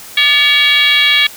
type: tone with frequency modulation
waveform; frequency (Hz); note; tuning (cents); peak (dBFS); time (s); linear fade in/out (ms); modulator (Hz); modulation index
sine; 2794; F7; 0; -7; 0.17-1.27; 5; 531; 1.9
effects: white hiss -33 dBFS RMS until 1.36 s